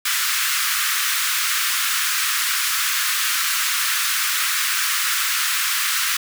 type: high-pass noise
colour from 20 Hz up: pink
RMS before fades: -21 dBFS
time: 0.05-6.17 s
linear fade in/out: 5 ms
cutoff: 1200 Hz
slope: 48 dB/octave
effects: none